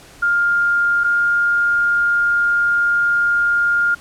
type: tone pair in turn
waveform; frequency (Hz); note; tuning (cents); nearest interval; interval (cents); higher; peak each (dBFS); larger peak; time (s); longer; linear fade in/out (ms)
sine; 1405 / 1410; F6 / F6; +10 / +16; unison; 6; second; -13; neither; 0.22-1.04 / 1.04-3.95; second; 10
effects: pink hiss -43 dBFS RMS until 4 s + low-pass 11000 Hz 12 dB/octave